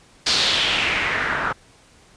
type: noise with low-pass filter sweep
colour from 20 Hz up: white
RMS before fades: -21 dBFS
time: 0.26-1.53 s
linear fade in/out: 10 ms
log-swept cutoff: 4800 to 1300 Hz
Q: 3.2
effects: pink hiss -52 dBFS RMS until 2.16 s + resampled to 22050 Hz